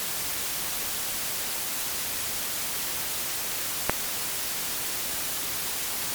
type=click; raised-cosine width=0.5 ms; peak=-4 dBFS; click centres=3.896 s; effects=white hiss -30 dBFS RMS until 6.14 s + MP3 96 kbps